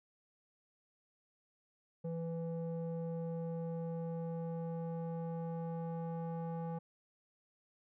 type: tone with low-pass filter sweep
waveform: square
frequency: 166 Hz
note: E3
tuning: 12 cents sharp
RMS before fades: -40 dBFS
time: 2.04-6.79 s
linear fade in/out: 10 ms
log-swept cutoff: 510 to 810 Hz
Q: 2.1
effects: none